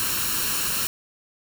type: noise with comb filter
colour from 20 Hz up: white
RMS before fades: -25 dBFS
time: 0-0.87 s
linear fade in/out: 0 ms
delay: 0.72 ms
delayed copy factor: +0.6
effects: none